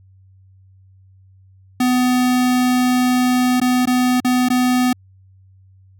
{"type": "tone with dropouts", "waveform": "square", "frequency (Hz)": 250.6, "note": "B3", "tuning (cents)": 25, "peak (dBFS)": -14, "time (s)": [1.8, 4.93], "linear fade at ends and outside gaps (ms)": 5, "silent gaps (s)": [[3.601, 3.614], [3.856, 3.872], [4.203, 4.246], [4.487, 4.501]], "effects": ["added 95 Hz sine -46 dBFS peak until 5.99 s"]}